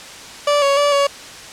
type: tone with pitch steps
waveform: 30% pulse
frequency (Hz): 582 / 558 / 578 / 563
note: D5 / C#5 / D5 / C#5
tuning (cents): -16 / +11 / -28 / +27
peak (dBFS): -10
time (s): 0.47-1.07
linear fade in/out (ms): 5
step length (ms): 150
effects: white hiss -35 dBFS RMS until 1.52 s + low-pass 7000 Hz 12 dB/octave